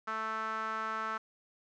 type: tone with band-pass filter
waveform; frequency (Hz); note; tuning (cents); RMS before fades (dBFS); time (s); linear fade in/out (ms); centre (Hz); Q
sawtooth; 220; A3; 0; -36; 0.07-1.18; 10; 1300; 4.9
effects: resampled to 16000 Hz + 10-bit